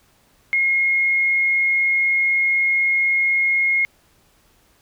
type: tone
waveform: sine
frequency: 2152 Hz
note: C7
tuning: 48 cents sharp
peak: -15 dBFS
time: 0.53-3.85 s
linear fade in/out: 0 ms
effects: pink hiss -58 dBFS RMS until 4.81 s